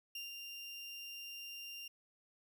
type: tone with ADSR envelope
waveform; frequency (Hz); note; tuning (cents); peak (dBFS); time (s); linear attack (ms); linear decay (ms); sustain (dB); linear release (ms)
30% pulse; 2788; F7; -4; -39; 0.15-1.88; 4; 150; -4; 6
effects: none